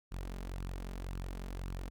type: tone with flanger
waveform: sawtooth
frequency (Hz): 45.5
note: F#1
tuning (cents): -28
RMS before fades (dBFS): -41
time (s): 0.11-1.9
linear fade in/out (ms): 20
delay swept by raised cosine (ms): 0.69 to 4.99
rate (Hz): 1.9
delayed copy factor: +0.5
effects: none